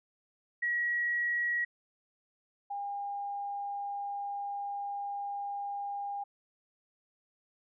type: tone pair in turn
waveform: sine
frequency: 1913 / 806.6 Hz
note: A#6 / G5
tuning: +44 / +49 cents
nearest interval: octave + minor third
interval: 1495 cents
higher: first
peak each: -28 / -34 dBFS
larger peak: first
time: 0.62-1.65 / 2.7-6.24 s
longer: second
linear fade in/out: 10 ms
effects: none